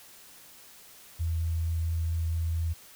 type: tone with vibrato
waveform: sine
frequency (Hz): 82.41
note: E2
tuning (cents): 0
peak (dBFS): -26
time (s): 1.19-2.74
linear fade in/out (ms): 20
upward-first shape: sine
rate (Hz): 4.4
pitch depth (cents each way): 8
effects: white hiss -52 dBFS RMS until 2.95 s